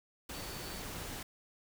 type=tone in noise; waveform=sine; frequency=4503 Hz; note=C#8; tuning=26 cents sharp; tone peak=-52 dBFS; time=0.34-0.81 s; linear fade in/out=5 ms; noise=pink; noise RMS=-43 dBFS; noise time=0.29-1.23 s; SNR=-12 dB; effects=none